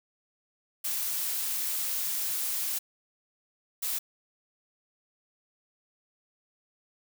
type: noise bursts at uneven times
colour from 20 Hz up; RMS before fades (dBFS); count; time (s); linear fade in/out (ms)
blue; -31; 2; 0.84-2.79 / 3.82-3.99; 10
effects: none